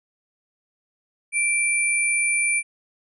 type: tone pair together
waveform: sine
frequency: 2349 / 9387 Hz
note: D7 / D9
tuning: 0 / -2 cents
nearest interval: 2 octaves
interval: 2398 cents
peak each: -20 / -24 dBFS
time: 1.32-2.63 s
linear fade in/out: 50 ms
effects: none